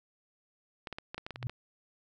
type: clicks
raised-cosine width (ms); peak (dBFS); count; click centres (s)
0.3; -23; 10; 0.872 / 0.927 / 0.985 / 1.145 / 1.18 / 1.265 / 1.307 / 1.359 / 1.428 / 1.496
type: tone with exponential growth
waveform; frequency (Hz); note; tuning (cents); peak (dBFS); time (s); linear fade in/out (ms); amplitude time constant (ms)
sine; 123.47; B2; 0; -28; 1.34-1.47; 0; 28
effects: none